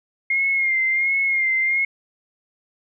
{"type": "tone with vibrato", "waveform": "sine", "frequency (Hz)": 2131, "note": "C7", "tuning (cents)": 31, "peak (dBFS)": -17, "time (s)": [0.3, 1.85], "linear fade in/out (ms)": 5, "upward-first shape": "sine", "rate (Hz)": 1.4, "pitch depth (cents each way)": 45, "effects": []}